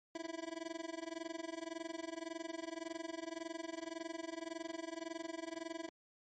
25% pulse tone with amplitude modulation, 329.6 Hz, E4, in tune, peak -35 dBFS, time 0.15-5.89 s, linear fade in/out 2 ms, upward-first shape sine, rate 21.8 Hz, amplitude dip 95%, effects MP3 32 kbps

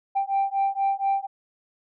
sine beating tone pair, 784 / 788.2 Hz, G5 / G5, 0 / +9 cents, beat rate 4.2 Hz, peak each -23 dBFS, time 0.15-1.27 s, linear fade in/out 20 ms, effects tanh soft clip ceiling -17 dBFS

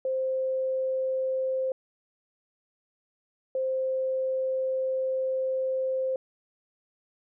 sine tone pair in turn, 523.3 / 523.3 Hz, C5 / C5, 0 / 0 cents, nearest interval unison, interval 0 cents, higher neither, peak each -25 dBFS, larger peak neither, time 0.05-1.72 / 3.55-6.16 s, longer second, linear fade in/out 2 ms, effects none

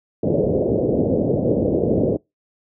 white low-pass noise, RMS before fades -18 dBFS, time 0.23-2.17 s, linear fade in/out 5 ms, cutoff 560 Hz, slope 48 dB/octave, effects noise-tail reverb RT60 0.2 s tail -25 dB re dry + high-pass 100 Hz 12 dB/octave

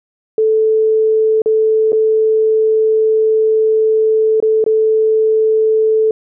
sine tone with dropouts, 438.1 Hz, A4, 7 cents flat, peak -9 dBFS, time 0.38-6.11 s, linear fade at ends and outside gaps 2 ms, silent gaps 1.419-1.459 / 1.921-1.929 / 4.402-4.425 / 4.641-4.663 s, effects none

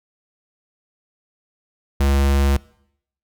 square tone, 69.3 Hz, C#2, in tune, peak -15 dBFS, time 2-2.57 s, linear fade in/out 5 ms, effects noise-tail reverb RT60 0.7 s tail -22 dB re dry

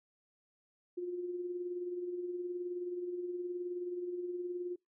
sine tone with tremolo, 355.2 Hz, F4, 29 cents sharp, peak -34 dBFS, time 0.97-4.76 s, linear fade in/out 10 ms, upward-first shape sine, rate 19 Hz, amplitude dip 45%, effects noise-tail reverb RT60 0.2 s tail -26 dB re dry

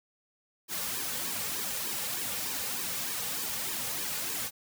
white noise with flanger, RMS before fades -34 dBFS, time 0.68-4.51 s, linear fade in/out 50 ms, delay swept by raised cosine 1.4 to 3.1 ms, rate 3.3 Hz, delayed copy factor -0.75, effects none

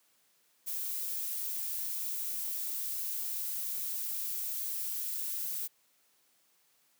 violet noise, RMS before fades -36 dBFS, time 0.66-5.68 s, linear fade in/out 20 ms, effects white hiss -70 dBFS RMS until 6.99 s + high-pass 150 Hz 12 dB/octave

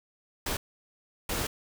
pink noise bursts at uneven times, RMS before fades -31 dBFS, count 2, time 0.46-0.57 / 1.29-1.47 s, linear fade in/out 5 ms, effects none

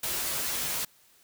white noise with comb filter, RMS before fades -31 dBFS, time 0.03-0.85 s, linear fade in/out 5 ms, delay 10 ms, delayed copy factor -0.9, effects white hiss -61 dBFS RMS until 1.23 s

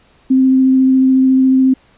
sine tone with vibrato, 262 Hz, C4, 2 cents sharp, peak -7 dBFS, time 0.3-1.74 s, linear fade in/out 10 ms, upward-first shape sine, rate 14 Hz, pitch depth 9 cents each way, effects pink hiss -51 dBFS RMS until 1.97 s + resampled to 8000 Hz

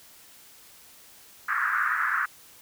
white band-pass noise, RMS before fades -26 dBFS, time 1.48-2.26 s, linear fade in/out 10 ms, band 1200 to 1700 Hz, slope 48 dB/octave, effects white hiss -52 dBFS RMS until 2.61 s

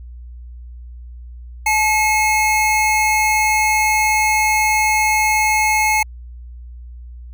square tone pair together, 861.5 / 2164 Hz, A5 / C#7, -37 / -42 cents, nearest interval octave + major third, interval 1595 cents, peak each -17 dBFS, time 1.66-6.03 s, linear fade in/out 5 ms, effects added 60 Hz sine -32 dBFS peak until 7.33 s

